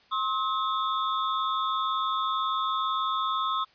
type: ring-modulated tone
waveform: square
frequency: 1174.7 Hz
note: D6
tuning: in tune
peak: -23 dBFS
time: 0.11-3.65 s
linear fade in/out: 20 ms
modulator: 109 Hz
effects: white hiss -60 dBFS RMS until 3.74 s + resampled to 11025 Hz